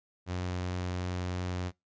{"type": "tone", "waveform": "sawtooth", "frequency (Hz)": 90.3, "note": "F#2", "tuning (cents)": -42, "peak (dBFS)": -28, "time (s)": [0.26, 1.72], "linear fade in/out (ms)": 50, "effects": ["noise-tail reverb RT60 0.2 s tail -25 dB re dry", "resampled to 16000 Hz"]}